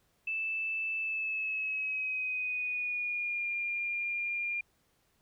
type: tone with pitch glide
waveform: sine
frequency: 2637 to 2404 Hz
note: E7 to D7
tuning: 0 to +40 cents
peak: -31 dBFS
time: 0.27-4.61 s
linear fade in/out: 5 ms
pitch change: -160 cents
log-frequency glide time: 0.99-3.48 s
effects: pink hiss -72 dBFS RMS until 5.21 s